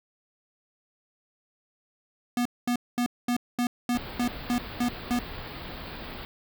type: tone bursts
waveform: square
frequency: 243.1 Hz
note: B3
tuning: 27 cents flat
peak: -24 dBFS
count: 10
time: 2.37-5.19 s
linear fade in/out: 2 ms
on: 84 ms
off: 220 ms
type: band-stop noise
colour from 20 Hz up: pink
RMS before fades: -39 dBFS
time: 3.95-6.25 s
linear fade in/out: 0 ms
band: 4800 to 15000 Hz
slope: 96 dB/octave
effects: none